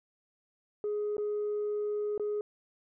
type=tone with dropouts; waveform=sine; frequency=417.5 Hz; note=G#4; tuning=9 cents sharp; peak=-28 dBFS; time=0.84-2.41 s; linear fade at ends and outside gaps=1 ms; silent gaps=1.168-1.181 / 2.178-2.197 s; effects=tanh soft clip ceiling -27 dBFS

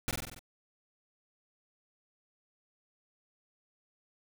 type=noise with echo; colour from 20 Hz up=pink; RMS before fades=-32 dBFS; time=0.08-0.11 s; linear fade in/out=0 ms; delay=47 ms; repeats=6; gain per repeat=-3 dB; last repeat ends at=0.392 s; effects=none

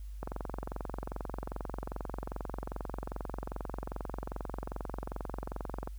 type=click train; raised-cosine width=1 ms; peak=-23 dBFS; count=128; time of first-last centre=0.23-5.874 s; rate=22.5 Hz; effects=added 50 Hz sine -40 dBFS peak until 5.98 s + white hiss -66 dBFS RMS until 5.98 s

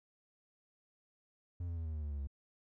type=tone with pitch steps; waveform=triangle; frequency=87.31 / 84.48 / 81.75 / 79.1 / 76.54 / 74.06 / 71.66 / 69.34 Hz; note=F2 / E2 / E2 / D#2 / D#2 / D2 / D2 / C#2; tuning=0 / +43 / -14 / +29 / -28 / +15 / -42 / +1 cents; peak=-35 dBFS; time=1.6-2.272 s; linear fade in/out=5 ms; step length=84 ms; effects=none

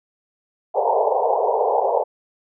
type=band-pass noise; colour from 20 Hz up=pink; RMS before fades=-19 dBFS; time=0.74-2.04 s; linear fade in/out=20 ms; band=420 to 960 Hz; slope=96 dB/octave; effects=none

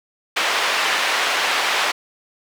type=band-pass noise; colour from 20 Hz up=white; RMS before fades=-20 dBFS; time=0.36-1.92 s; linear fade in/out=10 ms; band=600 to 2800 Hz; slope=12 dB/octave; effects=none

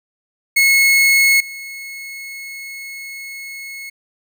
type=tone with level steps; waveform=40% pulse; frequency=2182 Hz; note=C#7; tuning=28 cents flat; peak=-9 / -28 dBFS; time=0.56-3.9 s; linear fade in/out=10 ms; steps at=1.4 s; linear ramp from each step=5 ms; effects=none

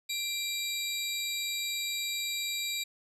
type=tone pair together; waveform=25% pulse; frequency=2359 / 3836 Hz; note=D7 / A#7; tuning=+7 / +49 cents; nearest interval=minor sixth; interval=842 cents; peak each=-31 / -30 dBFS; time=0.09-2.84 s; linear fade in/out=10 ms; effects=resampled to 32000 Hz

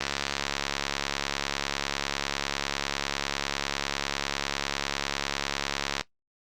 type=click train; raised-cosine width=0.2 ms; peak=-9 dBFS; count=421; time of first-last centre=0.01-6.01 s; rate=70 Hz; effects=noise-tail reverb RT60 0.1 s tail -17 dB re dry + Opus 32 kbps

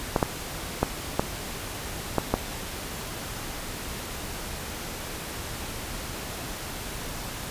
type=clicks; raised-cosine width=1 ms; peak=-6 dBFS; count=6; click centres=0.162 / 0.228 / 0.83 / 1.195 / 2.183 / 2.34 s; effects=pink hiss -35 dBFS RMS until 7.5 s + resampled to 32000 Hz

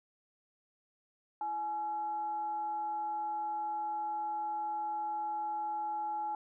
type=tone with frequency modulation; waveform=sine; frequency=845 Hz; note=G#5; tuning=30 cents sharp; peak=-33 dBFS; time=1.41-6.35 s; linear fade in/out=2 ms; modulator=512 Hz; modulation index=0.21; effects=none

